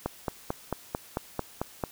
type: click train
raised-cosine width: 1 ms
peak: -14 dBFS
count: 9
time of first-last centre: 0.06-1.838 s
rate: 4.5 Hz
effects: white hiss -51 dBFS RMS until 1.91 s